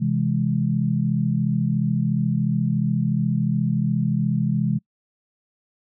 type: chord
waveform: sine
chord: C augmented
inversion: none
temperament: equal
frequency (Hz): 130.81 / 164.81 / 207.7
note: C3 / E3 / G#3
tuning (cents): 0 / 0 / 0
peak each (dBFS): -23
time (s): 0-4.79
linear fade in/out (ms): 20
effects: noise-tail reverb RT60 0.1 s tail -25 dB re dry